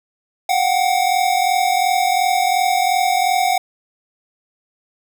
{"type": "tone pair together", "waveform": "square", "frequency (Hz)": [720, 762.8], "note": ["F#5", "G5"], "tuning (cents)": [-47, -47], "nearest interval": "minor second", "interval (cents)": 100, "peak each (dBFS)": -18, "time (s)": [0.49, 3.58], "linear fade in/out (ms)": 5, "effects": []}